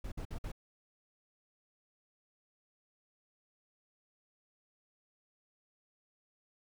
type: noise bursts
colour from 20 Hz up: brown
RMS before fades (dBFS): -40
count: 4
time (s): 0.04-0.518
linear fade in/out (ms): 5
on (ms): 79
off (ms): 54
effects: none